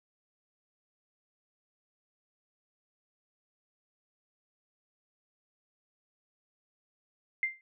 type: tone with exponential decay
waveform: sine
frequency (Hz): 2093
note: C7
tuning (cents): 0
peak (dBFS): -23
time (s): 7.43-7.61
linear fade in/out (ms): 1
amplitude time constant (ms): 37
effects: none

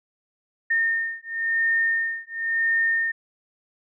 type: beating tone pair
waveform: sine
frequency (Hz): 1824 / 1824.96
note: A#6 / A#6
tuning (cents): -38 / -37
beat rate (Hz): 0.96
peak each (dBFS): -24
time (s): 0.7-3.12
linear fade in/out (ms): 10
effects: none

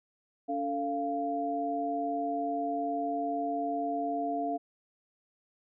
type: tone cluster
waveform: sine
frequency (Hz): 285.1 / 444.4 / 694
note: C#4 / A4 / F5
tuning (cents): +49 / +17 / -11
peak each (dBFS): -34 / -39 / -31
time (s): 0.48-4.58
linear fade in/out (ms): 20
effects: none

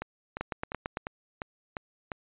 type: two click trains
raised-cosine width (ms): 0.5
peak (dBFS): -19 / -16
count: 7 / 6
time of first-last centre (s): 0.02-2.118 / 0.41-0.971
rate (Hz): 2.86 / 8.91
effects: resampled to 8000 Hz

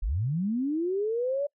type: linear sweep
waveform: sine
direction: up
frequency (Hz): 34.87 to 583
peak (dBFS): -25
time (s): 0.02-1.47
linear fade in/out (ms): 10
effects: noise-tail reverb RT60 0.1 s tail -26 dB re dry

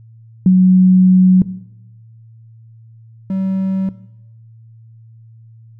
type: tone pair in turn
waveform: sine / triangle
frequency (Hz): 185 / 190.86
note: F#3 / G3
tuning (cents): 0 / -46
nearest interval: minor second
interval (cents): 54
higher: second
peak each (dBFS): -5 / -14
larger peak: first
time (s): 0.46-1.42 / 3.3-3.89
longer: first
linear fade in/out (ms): 2
effects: noise-tail reverb RT60 0.9 s tail -17 dB re dry + added 113 Hz sine -39 dBFS peak until 5.79 s

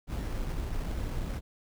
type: noise with sample-and-hold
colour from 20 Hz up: brown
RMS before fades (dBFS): -33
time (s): 0.07-1.41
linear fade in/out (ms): 50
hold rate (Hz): 3675
effects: none

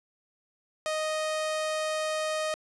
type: tone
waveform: sawtooth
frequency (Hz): 622.3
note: D#5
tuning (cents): 0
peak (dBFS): -24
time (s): 0.86-2.54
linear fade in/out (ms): 0
effects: resampled to 24000 Hz + 11-bit

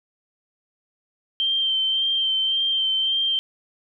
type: tone with vibrato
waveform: sine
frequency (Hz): 3136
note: G7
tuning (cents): 0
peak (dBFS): -19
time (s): 1.4-3.39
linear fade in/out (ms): 0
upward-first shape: sine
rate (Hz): 1.8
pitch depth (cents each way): 21
effects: none

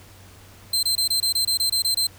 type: tone bursts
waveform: sawtooth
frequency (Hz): 4118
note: C8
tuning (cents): -28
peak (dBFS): -16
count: 11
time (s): 0.73-2.07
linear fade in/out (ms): 5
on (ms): 100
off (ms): 24
effects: added 95 Hz sine -48 dBFS peak until 2.18 s + pink hiss -49 dBFS RMS until 2.18 s

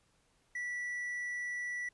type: tone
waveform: triangle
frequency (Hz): 1956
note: B6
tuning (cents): -17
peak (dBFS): -34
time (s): 0.55-1.89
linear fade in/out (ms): 5
effects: pink hiss -72 dBFS RMS until 1.93 s + resampled to 24000 Hz

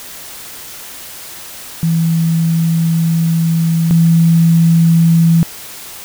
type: tone pair in turn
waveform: sine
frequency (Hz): 164.81 / 165.86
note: E3 / E3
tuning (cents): 0 / +11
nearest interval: unison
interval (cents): 11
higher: second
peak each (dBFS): -10 / -6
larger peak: second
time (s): 1.83-3.91 / 3.91-5.43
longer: first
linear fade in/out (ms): 0
effects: white hiss -31 dBFS RMS until 6.04 s

